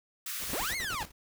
white high-pass noise, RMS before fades -37 dBFS, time 0.26-0.73 s, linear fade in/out 5 ms, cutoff 1100 Hz, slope 96 dB/octave
pink noise with tremolo, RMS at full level -41 dBFS, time 0.39-1.12 s, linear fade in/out 50 ms, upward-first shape square, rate 9.8 Hz, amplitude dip 70%
sawtooth linear two-way sweep, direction up then down, 190.9 to 2217 to 798 Hz, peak -29 dBFS, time 0.53-1.03 s, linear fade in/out 0 ms, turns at 0.76 s
effects none

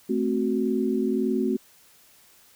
sine chord, F# diminished, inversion first, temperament equal, 220 / 261.6 / 370 Hz, A3 / C4 / F#4, 0 / 0 / 0 cents, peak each -26 dBFS, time 0.09-1.57 s, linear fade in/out 10 ms, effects white hiss -56 dBFS RMS until 2.55 s

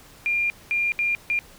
sine tone bursts at uneven times, 2400 Hz, D7, 37 cents sharp, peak -20 dBFS, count 4, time 0.26-0.5 / 0.71-0.92 / 0.99-1.15 / 1.3-1.39 s, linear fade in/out 0 ms, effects pink hiss -49 dBFS RMS until 1.58 s

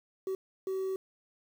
sine tone bursts at uneven times, 380.6 Hz, F#4, 49 cents sharp, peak -28 dBFS, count 2, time 0.27-0.35 / 0.67-0.96 s, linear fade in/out 2 ms, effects tanh soft clip ceiling -30 dBFS + 9-bit

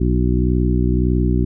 harmonic tone with a mistuned harmonic, 61.74 Hz, B1, in tune, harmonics 1 / 2 / 3 / 4 / 5 / 6, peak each -17 / -20 / -22 / -23 / -24 / -25 dBFS, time 0-1.45 s, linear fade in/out 10 ms, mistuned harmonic 6, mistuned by -17 cents, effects none

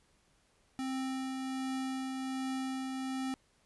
square tone with tremolo, 263 Hz, C4, 9 cents sharp, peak -34 dBFS, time 0.79-3.34 s, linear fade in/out 0 ms, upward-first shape triangle, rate 1.3 Hz, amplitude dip 30%, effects pink hiss -70 dBFS RMS until 3.65 s + resampled to 24000 Hz

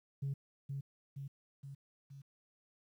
sine tone with echo, 138.4 Hz, C#3, 2 cents flat, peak -33 dBFS, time 0.22-0.34 s, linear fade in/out 10 ms, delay 470 ms, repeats 4, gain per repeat -4 dB, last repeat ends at 2.22 s, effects tanh soft clip ceiling -32 dBFS + 12-bit

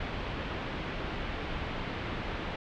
pink low-pass noise, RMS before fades -36 dBFS, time 0-2.56 s, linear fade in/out 5 ms, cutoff 3300 Hz, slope 24 dB/octave, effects none

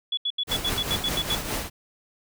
sine tone bursts, 3400 Hz, G#7, 40 cents sharp, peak -23 dBFS, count 10, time 0.12-1.352 s, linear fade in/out 5 ms, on 53 ms, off 78 ms
pink noise with tremolo, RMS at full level -27 dBFS, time 0.47-1.7 s, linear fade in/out 50 ms, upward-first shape triangle, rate 4.9 Hz, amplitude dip 60%
effects none

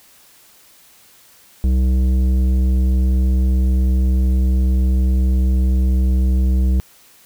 sine tone with tanh clipping, 63.9 Hz, C2, 40 cents flat, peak -14 dBFS, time 1.64-6.8 s, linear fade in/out 0 ms, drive 11 dB, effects white hiss -49 dBFS RMS until 7.25 s

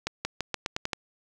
accelerating click train, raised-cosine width 0.2 ms, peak -11 dBFS, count 8, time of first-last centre 0.07-0.932 s, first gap 180 ms, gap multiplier 0.87, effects none

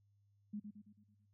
sine tone with echo, 208.3 Hz, G#3, 5 cents sharp, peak -40 dBFS, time 0.53-0.6 s, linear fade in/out 10 ms, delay 110 ms, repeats 6, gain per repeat -6 dB, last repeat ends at 1.26 s, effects noise-tail reverb RT60 0.1 s tail -20 dB re dry + added 101 Hz sine -70 dBFS peak until 1.33 s

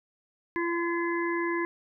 harmonic tone, 341 Hz, F4, 41 cents flat, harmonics 1 / 3 / 5 / 6, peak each -28 / -33 / -35 / -36 dBFS, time 0.56-1.65 s, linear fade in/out 0 ms, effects none

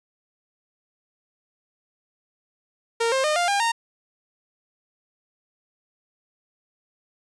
sawtooth tone with pitch steps, 461.8 / 530.5 / 609.3 / 700 / 804 / 923.6 Hz, A#4 / C5 / D#5 / F5 / G5 / A#5, -16 / +24 / -36 / +4 / +44 / -16 cents, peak -16 dBFS, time 3-3.72 s, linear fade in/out 10 ms, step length 120 ms, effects resampled to 22050 Hz

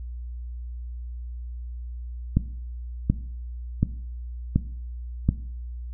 click train, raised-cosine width 5 ms, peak -6 dBFS, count 5, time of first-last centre 2.37-5.29 s, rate 1.37 Hz, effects noise-tail reverb RT60 0.6 s tail -17 dB re dry + added 60 Hz sine -32 dBFS peak until 5.93 s

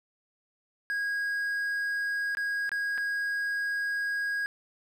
triangle tone with dropouts, 1642 Hz, G#6, 20 cents flat, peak -26 dBFS, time 0.9-4.46 s, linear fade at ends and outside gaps 0 ms, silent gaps 2.35-2.371 / 2.693-2.717 / 2.977-2.981 s, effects none

